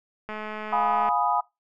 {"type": "click train", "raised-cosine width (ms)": 0.5, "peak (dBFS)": -20, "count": 172, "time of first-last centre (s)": [0.29, 1.089], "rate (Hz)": 214}
{"type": "chord", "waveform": "sine", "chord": "F half-diminished seventh", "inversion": "none", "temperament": "equal with one note detuned", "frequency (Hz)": [706.6, 830.6, 987.8, 1244.5], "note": ["F5", "Ab5", "Cb6", "Eb6"], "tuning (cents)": [20, 0, 0, 0], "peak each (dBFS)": [-28, -25, -26, -27], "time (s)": [0.72, 1.41], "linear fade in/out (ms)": 10}
{"effects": ["noise-tail reverb RT60 0.2 s tail -21 dB re dry"]}